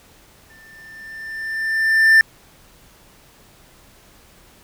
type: tone with exponential growth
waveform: triangle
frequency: 1783 Hz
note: A6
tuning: 22 cents sharp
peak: -5 dBFS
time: 0.5-2.21 s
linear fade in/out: 1 ms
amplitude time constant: 370 ms
effects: pink hiss -50 dBFS RMS until 4.63 s